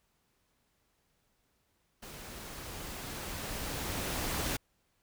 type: noise with level ramp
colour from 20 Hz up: pink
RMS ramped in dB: -47 to -33 dBFS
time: 2.02-4.57 s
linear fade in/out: 10 ms
effects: pink hiss -75 dBFS RMS until 5.02 s